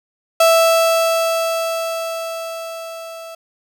35% pulse tone with level ramp, 659.3 Hz, E5, in tune, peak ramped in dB -7 to -30 dBFS, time 0.4-3.35 s, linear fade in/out 5 ms, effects none

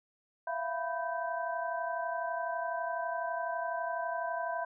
sine tone cluster, 669 / 701 / 989 / 1553 Hz, E5 / F5 / B5 / G6, +25 / +6 / +2 / -17 cents, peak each -36 / -39 / -37 / -40 dBFS, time 0.47-4.65 s, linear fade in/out 5 ms, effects none

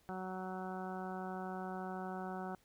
harmonic tone, 186.4 Hz, F#3, 13 cents sharp, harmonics 1 / 2 / 3 / 4 / 5 / 6 / 7 / 8, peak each -44 / -47 / -52 / -45 / -51 / -56 / -52 / -53 dBFS, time 0.09-2.55 s, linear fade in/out 0 ms, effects pink hiss -71 dBFS RMS until 2.64 s

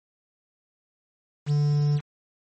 triangle tone with quantisation, 146.5 Hz, D3, 4 cents flat, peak -17 dBFS, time 1.46-2.01 s, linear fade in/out 50 ms, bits 7, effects MP3 32 kbps

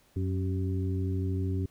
harmonic tone with a mistuned harmonic, 92.5 Hz, F#2, in tune, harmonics 1 / 2 / 3 / 4, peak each -28 / -38 / -36 / -39 dBFS, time 0.16-1.66 s, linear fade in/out 5 ms, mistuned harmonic 4, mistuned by +60 cents, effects pink hiss -64 dBFS RMS until 1.7 s

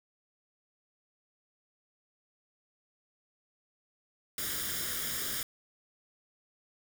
white noise with comb filter, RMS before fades -35 dBFS, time 4.38-5.43 s, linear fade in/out 2 ms, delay 0.58 ms, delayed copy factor +0.7, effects none

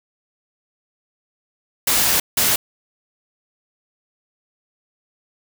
white noise bursts at uneven times, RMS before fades -17 dBFS, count 2, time 1.87-2.2 / 2.37-2.56 s, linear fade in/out 5 ms, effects none

